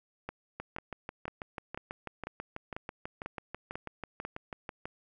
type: two click trains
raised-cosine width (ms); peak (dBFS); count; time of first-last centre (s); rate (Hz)
0.5; -23 / -22; 27 / 9; 0.6-4.855 / 0.29-4.25; 6.11 / 2.02
effects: none